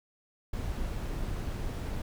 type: noise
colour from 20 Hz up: brown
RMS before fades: -34 dBFS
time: 0.53-2.02 s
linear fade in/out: 5 ms
effects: none